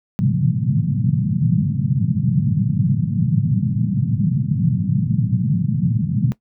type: band-pass noise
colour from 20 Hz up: pink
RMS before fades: -18 dBFS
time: 0.19-6.32 s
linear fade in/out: 0 ms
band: 110 to 200 Hz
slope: 48 dB/octave
effects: noise-tail reverb RT60 0.1 s tail -17 dB re dry